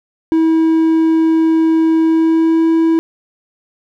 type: tone with pitch glide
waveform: triangle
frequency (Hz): 323 to 326.6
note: E4 to E4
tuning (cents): -35 to -16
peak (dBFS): -7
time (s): 0.32-2.99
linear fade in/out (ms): 0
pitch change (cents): +19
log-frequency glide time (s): 2.02-2.68
effects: none